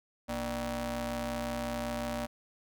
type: ring-modulated tone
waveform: sawtooth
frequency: 178.7 Hz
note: F3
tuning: 40 cents sharp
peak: -26 dBFS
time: 0.28-2.27 s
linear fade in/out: 20 ms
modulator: 414 Hz
effects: none